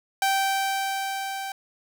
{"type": "tone with level ramp", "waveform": "sawtooth", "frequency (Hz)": 779, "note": "G5", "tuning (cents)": -11, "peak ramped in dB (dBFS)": [-16, -27], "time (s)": [0.22, 1.52], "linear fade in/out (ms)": 2, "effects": []}